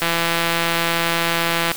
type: click train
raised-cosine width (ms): 0.3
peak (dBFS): -3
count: 286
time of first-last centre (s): 0.02-1.716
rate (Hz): 168
effects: white hiss -30 dBFS RMS until 1.76 s